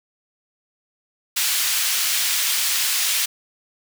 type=high-pass noise; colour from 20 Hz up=pink; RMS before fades=-21 dBFS; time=1.36-3.26 s; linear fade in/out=10 ms; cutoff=2600 Hz; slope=12 dB/octave; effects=none